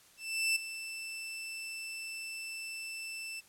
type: tone with ADSR envelope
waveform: sawtooth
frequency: 2658 Hz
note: E7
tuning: 14 cents sharp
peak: -23 dBFS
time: 0.17-3.41 s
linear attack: 390 ms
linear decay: 7 ms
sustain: -13 dB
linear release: 20 ms
effects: white hiss -61 dBFS RMS until 3.48 s + low-pass 12000 Hz 12 dB/octave